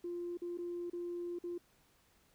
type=tone with dropouts; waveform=sine; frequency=348.6 Hz; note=F4; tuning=3 cents flat; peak=-37 dBFS; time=0.04-1.58 s; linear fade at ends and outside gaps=5 ms; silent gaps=0.373-0.418 / 0.575-0.585 / 0.9-0.931 / 1.388-1.438 s; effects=tanh soft clip ceiling -33 dBFS + pink hiss -70 dBFS RMS until 2.34 s